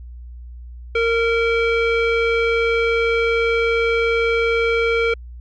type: tone with low-pass filter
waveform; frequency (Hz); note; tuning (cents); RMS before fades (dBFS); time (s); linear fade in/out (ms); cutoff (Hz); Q
square; 461.3; A#4; -18; -18; 0.95-5.14; 5; 2500; 3
effects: added 60 Hz sine -33 dBFS peak until 5.4 s